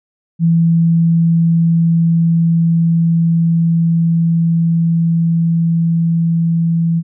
sine tone with level ramp, 166.4 Hz, E3, 17 cents sharp, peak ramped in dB -8 to -11 dBFS, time 0.39-7.03 s, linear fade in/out 50 ms, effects none

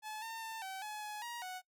sawtooth tone with pitch steps, 860 / 905 / 895 / 766 / 848 / 843 / 949 / 739 Hz, A5 / A5 / A5 / G5 / G#5 / G#5 / A#5 / F#5, -40 / +48 / +29 / -40 / +36 / +26 / +31 / -2 cents, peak -38 dBFS, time 0.02-1.62 s, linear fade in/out 50 ms, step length 200 ms, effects noise-tail reverb RT60 0.1 s tail -21 dB re dry

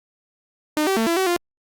sawtooth tone with pitch steps, 304.3 / 385.5 / 224.9 / 336.6 / 379.1 / 349 Hz, D#4 / G4 / A3 / E4 / F#4 / F4, -38 / -29 / +38 / +36 / +42 / -1 cents, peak -14 dBFS, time 0.77-1.364 s, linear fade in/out 0 ms, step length 99 ms, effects Opus 48 kbps

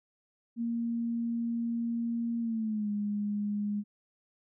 sine tone with pitch glide, 233.1 to 206.5 Hz, A#3 to G#3, 0 to -10 cents, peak -29 dBFS, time 0.56-3.84 s, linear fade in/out 50 ms, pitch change -210 cents, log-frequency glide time 2.4-2.9 s, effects none

